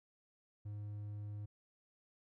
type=tone; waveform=triangle; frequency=103.83 Hz; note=G#2; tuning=in tune; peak=-40 dBFS; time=0.65-1.46 s; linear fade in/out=10 ms; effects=none